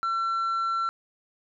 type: tone with tanh clipping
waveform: sine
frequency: 1350 Hz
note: E6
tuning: 41 cents sharp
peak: -25 dBFS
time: 0.03-0.89 s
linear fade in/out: 0 ms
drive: 3 dB
effects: none